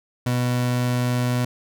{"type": "tone", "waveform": "30% pulse", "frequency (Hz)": 123.47, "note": "B2", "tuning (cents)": 0, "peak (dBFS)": -17, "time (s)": [0.26, 1.45], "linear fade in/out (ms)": 5, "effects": []}